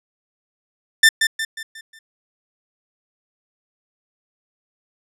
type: tone with echo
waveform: sawtooth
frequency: 1787 Hz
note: A6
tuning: 26 cents sharp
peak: -4 dBFS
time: 1.03-1.09 s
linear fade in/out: 5 ms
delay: 180 ms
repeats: 5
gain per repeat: -7 dB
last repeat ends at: 1.99 s
effects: low-pass 11000 Hz 12 dB/octave